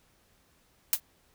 blue noise with exponential decay, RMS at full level -19 dBFS, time 0.93-1 s, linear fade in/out 1 ms, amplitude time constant 15 ms, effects pink hiss -66 dBFS RMS until 1.34 s

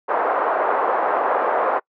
pink band-pass noise, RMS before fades -20 dBFS, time 0.08-1.8 s, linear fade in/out 20 ms, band 490 to 1300 Hz, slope 24 dB/octave, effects noise-tail reverb RT60 0.1 s tail -25 dB re dry

